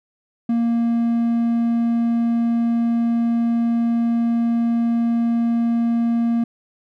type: tone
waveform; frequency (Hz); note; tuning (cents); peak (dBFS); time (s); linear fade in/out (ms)
triangle; 233.1; A#3; 0; -14; 0.49-6.44; 5
effects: none